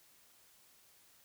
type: silence
effects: white hiss -65 dBFS RMS until 1.24 s